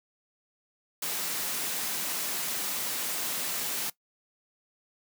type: high-pass noise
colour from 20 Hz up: white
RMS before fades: -32 dBFS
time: 1.02-3.9 s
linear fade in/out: 5 ms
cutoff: 140 Hz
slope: 24 dB/octave
effects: noise-tail reverb RT60 0.1 s tail -19 dB re dry